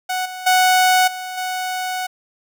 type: tone with level steps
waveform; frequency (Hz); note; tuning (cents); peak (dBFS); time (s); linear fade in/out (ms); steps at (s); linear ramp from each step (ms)
sawtooth; 740; F#5; 0; -16 / -25 / -8 / -23 / -18; 0.09-2.07; 10; 0.25 / 0.46 / 1.07 / 1.37; 10
effects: none